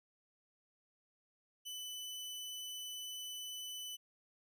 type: tone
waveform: sawtooth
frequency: 2997 Hz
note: F#7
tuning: 22 cents sharp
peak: -40 dBFS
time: 1.65-3.97 s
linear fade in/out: 20 ms
effects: none